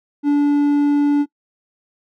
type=tone; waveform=triangle; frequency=289.2 Hz; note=D4; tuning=27 cents flat; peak=-10 dBFS; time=0.23-1.26 s; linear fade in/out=50 ms; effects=noise-tail reverb RT60 0.1 s tail -22 dB re dry